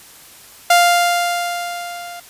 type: tone with level ramp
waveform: sawtooth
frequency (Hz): 698.5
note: F5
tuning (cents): 0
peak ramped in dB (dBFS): -4 to -27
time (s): 0.7-2.2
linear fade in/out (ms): 5
effects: white hiss -42 dBFS RMS until 2.29 s + resampled to 32000 Hz